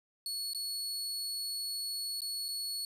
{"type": "tone with dropouts", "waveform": "sawtooth", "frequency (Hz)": 4387, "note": "C#8", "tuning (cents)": -19, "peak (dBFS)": -32, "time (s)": [0.26, 2.85], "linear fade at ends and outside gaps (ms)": 1, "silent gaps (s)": [[0.534, 0.547], [2.206, 2.218], [2.483, 2.487]], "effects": ["resampled to 32000 Hz"]}